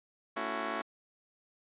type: chord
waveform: 10% pulse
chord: F# minor seventh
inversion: first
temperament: just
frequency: 222 / 277.5 / 333 / 370 Hz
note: A3 / C#4 / E4 / F#4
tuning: +16 / +2 / +18 / 0 cents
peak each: -32 dBFS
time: 0.36-0.82 s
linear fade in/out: 10 ms
effects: resampled to 8000 Hz